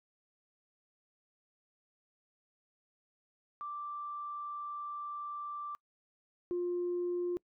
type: tone pair in turn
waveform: sine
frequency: 1174.7 / 353 Hz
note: D6 / F4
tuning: 0 / +19 cents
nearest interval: octave + major sixth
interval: 2081 cents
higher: first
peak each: -38 / -30 dBFS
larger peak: second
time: 3.61-5.75 / 6.51-7.37 s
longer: first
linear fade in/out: 0 ms
effects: noise-tail reverb RT60 0.1 s tail -25 dB re dry + tanh soft clip ceiling -28 dBFS